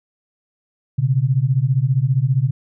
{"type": "beating tone pair", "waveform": "sine", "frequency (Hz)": [124.1, 139.1], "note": ["B2", "C#3"], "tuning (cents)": [9, 6], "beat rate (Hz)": 15, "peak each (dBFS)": -17, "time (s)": [0.98, 2.51], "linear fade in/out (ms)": 10, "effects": []}